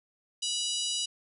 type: harmonic tone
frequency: 977 Hz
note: B5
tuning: 19 cents flat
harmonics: 3 / 4 / 5 / 6 / 7 / 8 / 9 / 10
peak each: -33 / -35 / -37 / -39 / -40 / -41 / -42 / -43 dBFS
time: 0.42-1.06 s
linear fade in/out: 10 ms
effects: none